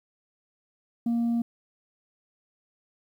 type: tone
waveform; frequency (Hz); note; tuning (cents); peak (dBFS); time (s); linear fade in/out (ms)
sine; 234.3; A#3; +9; -20; 1.06-1.42; 5
effects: tanh soft clip ceiling -22 dBFS + 10-bit